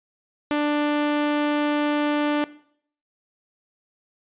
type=tone; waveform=sawtooth; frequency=295.2 Hz; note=D4; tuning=9 cents sharp; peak=-16 dBFS; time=0.51-2.44 s; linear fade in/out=0 ms; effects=noise-tail reverb RT60 0.6 s tail -18 dB re dry + resampled to 8000 Hz